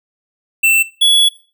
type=tone pair in turn; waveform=square; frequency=2677 / 3384 Hz; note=E7 / G#7; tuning=+26 / +32 cents; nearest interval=major third; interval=406 cents; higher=second; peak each=-9 / -8 dBFS; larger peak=second; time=0.63-0.83 / 1.01-1.29 s; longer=second; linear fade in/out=10 ms; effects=noise-tail reverb RT60 0.4 s tail -20 dB re dry

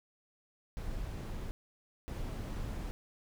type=noise bursts at uneven times; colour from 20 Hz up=brown; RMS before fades=-39 dBFS; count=2; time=0.77-1.51 / 2.08-2.91 s; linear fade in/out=0 ms; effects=none

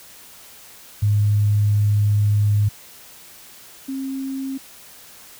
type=tone pair in turn; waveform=sine; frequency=103.83 / 268.2 Hz; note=G#2 / C4; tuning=0 / +43 cents; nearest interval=octave + major third; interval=1643 cents; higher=second; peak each=-14 / -24 dBFS; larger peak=first; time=1.02-2.69 / 3.88-4.58 s; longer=first; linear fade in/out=10 ms; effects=white hiss -44 dBFS RMS until 5.39 s

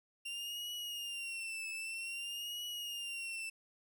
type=tone with vibrato; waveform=40% pulse; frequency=2768 Hz; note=F7; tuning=16 cents flat; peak=-39 dBFS; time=0.25-3.5 s; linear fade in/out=10 ms; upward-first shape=triangle; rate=0.52 Hz; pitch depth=99 cents each way; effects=12-bit

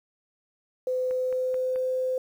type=tone with pitch glide; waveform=sine; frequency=509 to 513.7 Hz; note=C5 to C5; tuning=-48 to -32 cents; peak=-24 dBFS; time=0.87-2.18 s; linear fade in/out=2 ms; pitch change=+16 cents; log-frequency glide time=1.06-1.93 s
type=click train; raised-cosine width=0.5 ms; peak=-29 dBFS; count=4; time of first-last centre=1.11-1.759 s; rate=4.62 Hz
effects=9-bit

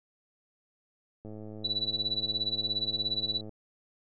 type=click train; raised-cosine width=2 ms; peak=-31 dBFS; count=241; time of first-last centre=1.25-3.493 s; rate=107 Hz
type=tone with tremolo; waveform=sine; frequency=3951 Hz; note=B7; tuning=in tune; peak=-25 dBFS; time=1.64-3.41 s; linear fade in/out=10 ms; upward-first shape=sine; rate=17 Hz; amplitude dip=90%
effects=none

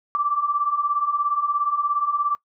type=beating tone pair; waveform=sine; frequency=1154 / 1171 Hz; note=D6 / D6; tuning=-31 / -5 cents; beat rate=17 Hz; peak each=-25 / -21 dBFS; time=0.15-2.35 s; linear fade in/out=0 ms; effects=noise-tail reverb RT60 0.1 s tail -21 dB re dry

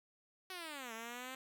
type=linear two-way sweep; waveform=5% pulse; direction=down then up; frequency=380.8 to 221 to 263.5 Hz; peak=-33 dBFS; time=0.5-1.35 s; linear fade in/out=2 ms; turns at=0.93 s; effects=none

